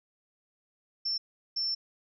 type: tone bursts at uneven times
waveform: sine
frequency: 5380 Hz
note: E8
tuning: 34 cents sharp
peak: -28 dBFS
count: 2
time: 1.05-1.18 / 1.56-1.75 s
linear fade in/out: 10 ms
effects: none